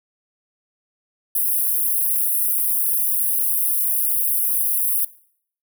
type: high-pass noise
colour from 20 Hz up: white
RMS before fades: -20 dBFS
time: 1.35-5.05 s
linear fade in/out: 5 ms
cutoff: 9600 Hz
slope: 96 dB/octave
effects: noise-tail reverb RT60 0.6 s tail -20 dB re dry